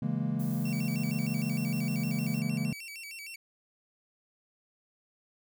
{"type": "chord", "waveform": "triangle", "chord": "A# half-diminished seventh", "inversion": "first", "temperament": "equal", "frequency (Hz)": [138.59, 164.81, 207.7, 233.1], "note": ["C#3", "E3", "G#3", "A#3"], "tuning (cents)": [0, 0, 0, 0], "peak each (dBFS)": -32, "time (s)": [0.02, 2.73], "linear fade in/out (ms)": 5}
{"type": "noise", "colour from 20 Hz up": "violet", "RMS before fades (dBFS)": -47, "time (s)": [0.39, 2.4], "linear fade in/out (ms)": 10}
{"type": "tone with vibrato", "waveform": "sawtooth", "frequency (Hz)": 2489, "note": "D#7", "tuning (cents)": 0, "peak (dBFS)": -38, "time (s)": [0.65, 3.36], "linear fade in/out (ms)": 5, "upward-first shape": "square", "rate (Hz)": 6.5, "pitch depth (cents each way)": 150}
{"effects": []}